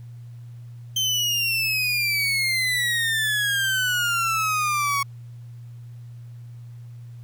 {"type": "exponential sweep", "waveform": "30% pulse", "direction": "down", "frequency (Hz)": [3121, 1108.7], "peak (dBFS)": -18, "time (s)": [0.96, 5.03], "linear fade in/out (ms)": 5, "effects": ["added 119 Hz sine -37 dBFS peak until 7.23 s", "pink hiss -62 dBFS RMS until 7.23 s"]}